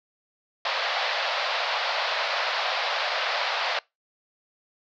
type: band-pass noise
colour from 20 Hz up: pink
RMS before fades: -27 dBFS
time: 0.65-3.79 s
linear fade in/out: 2 ms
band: 560 to 4800 Hz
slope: 48 dB/octave
effects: noise-tail reverb RT60 0.2 s tail -23 dB re dry